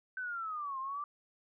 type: linear two-way sweep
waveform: sine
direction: down then up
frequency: 1536 to 1046.5 to 1182 Hz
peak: -36 dBFS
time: 0.17-1.04 s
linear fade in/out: 2 ms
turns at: 0.79 s
effects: none